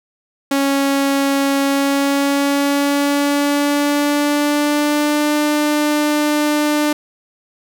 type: tone with pitch glide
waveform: sawtooth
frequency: 276.6 to 298.2 Hz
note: C#4 to D4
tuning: -4 to +27 cents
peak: -10 dBFS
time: 0.51-6.93 s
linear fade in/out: 5 ms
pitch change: +131 cents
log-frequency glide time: 1.61-5.36 s
effects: none